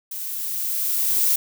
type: noise with level ramp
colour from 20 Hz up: violet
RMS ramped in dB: -31 to -18 dBFS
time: 0.11-1.36 s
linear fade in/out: 5 ms
effects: none